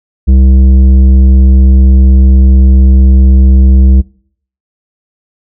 triangle tone with tanh clipping, 65.41 Hz, C2, in tune, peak -3 dBFS, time 0.27-4.02 s, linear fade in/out 20 ms, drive 14 dB, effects noise-tail reverb RT60 0.6 s tail -24 dB re dry

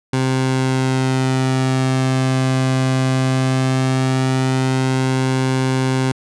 sawtooth tone with flanger, 130.81 Hz, C3, in tune, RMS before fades -17 dBFS, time 0.13-6.12 s, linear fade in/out 5 ms, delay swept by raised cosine 1.6 to 2.2 ms, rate 0.18 Hz, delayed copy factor -0.55, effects resampled to 22050 Hz

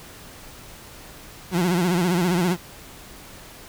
30% pulse tone with vibrato, 176.9 Hz, F3, 23 cents sharp, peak -16 dBFS, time 1.51-2.57 s, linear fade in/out 50 ms, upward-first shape sine, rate 15 Hz, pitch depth 100 cents each way, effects pink hiss -43 dBFS RMS until 3.68 s

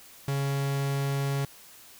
45% pulse tone, 138.9 Hz, C#3, 4 cents sharp, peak -26 dBFS, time 0.28-1.45 s, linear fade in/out 2 ms, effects white hiss -51 dBFS RMS until 1.99 s

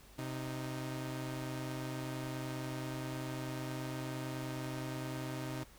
sawtooth tone pair together, 130 / 310.5 Hz, C3 / D#4, -11 / -3 cents, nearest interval octave + minor third, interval 1508 cents, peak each -36 / -39 dBFS, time 0.18-5.64 s, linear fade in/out 10 ms, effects added 50 Hz sine -60 dBFS peak until 5.78 s + pink hiss -60 dBFS RMS until 5.78 s

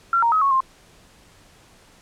sine tone with pitch steps, 1367 / 932 / 1273 / 1103 / 1056 Hz, F6 / A#5 / D#6 / C#6 / C6, -37 / -1 / +39 / -9 / +16 cents, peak -15 dBFS, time 0.13-0.605 s, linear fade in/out 2 ms, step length 95 ms, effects pink hiss -52 dBFS RMS until 2.01 s + low-pass 10000 Hz 12 dB/octave

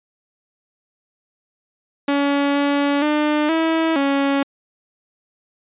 sawtooth tone with pitch steps, 283 / 284.7 / 300 / 324.3 / 277.9 Hz, C#4 / C#4 / D4 / E4 / C#4, +36 / +46 / +37 / -28 / +4 cents, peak -12 dBFS, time 2.08-4.43 s, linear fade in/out 5 ms, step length 470 ms, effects resampled to 8000 Hz

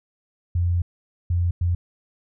sine tone bursts at uneven times, 87.31 Hz, F2, in tune, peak -18 dBFS, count 3, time 0.55-0.82 / 1.3-1.51 / 1.61-1.75 s, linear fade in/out 5 ms, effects none

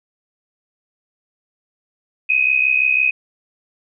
sine tone pair together, 2489 / 2555 Hz, D#7 / D#7, 0 / +45 cents, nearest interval unison, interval 45 cents, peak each -16 dBFS, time 2.29-3.11 s, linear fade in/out 10 ms, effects none

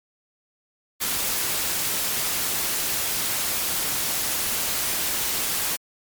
white noise, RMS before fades -25 dBFS, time 1-5.77 s, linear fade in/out 20 ms, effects MP3 96 kbps

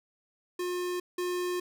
square tone pair in turn, 357.8 / 357.8 Hz, F4 / F4, +42 / +42 cents, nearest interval unison, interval 0 cents, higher neither, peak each -31 / -30 dBFS, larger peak second, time 0.59-1 / 1.18-1.6 s, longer second, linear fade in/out 5 ms, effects none

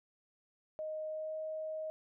sine tone with pitch glide, 622.3 to 627.7 Hz, D#5 to D#5, 0 to +15 cents, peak -37 dBFS, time 0.79-1.9 s, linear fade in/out 0 ms, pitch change +15 cents, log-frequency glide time 1.08-1.36 s, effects none

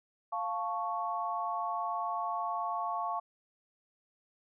sine chord, F augmented, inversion none, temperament equal, 698.5 / 880 / 1108.7 Hz, F5 / A5 / C#6, 0 / 0 / 0 cents, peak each -36 / -37 / -35 dBFS, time 0.32-3.2 s, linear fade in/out 10 ms, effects none

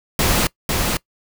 pink noise with echo, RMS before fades -17 dBFS, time 0.19-0.47 s, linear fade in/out 2 ms, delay 500 ms, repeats 1, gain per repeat -3 dB, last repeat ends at 0.97 s, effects noise-tail reverb RT60 0.1 s tail -22 dB re dry

